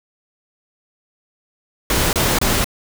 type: noise bursts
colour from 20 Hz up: pink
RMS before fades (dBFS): -17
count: 3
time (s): 1.9-2.644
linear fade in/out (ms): 2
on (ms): 230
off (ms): 27
effects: none